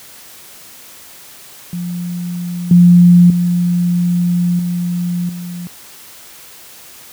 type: tone with level steps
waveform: sine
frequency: 175.6 Hz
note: F3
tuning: 10 cents sharp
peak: -19 / -3 / -11 / -15 / -23 dBFS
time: 1.73-5.67 s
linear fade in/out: 0 ms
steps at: 2.71 / 3.3 / 4.59 / 5.29 s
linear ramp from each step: 2 ms
effects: white hiss -38 dBFS RMS until 7.12 s + high-pass 60 Hz 12 dB/octave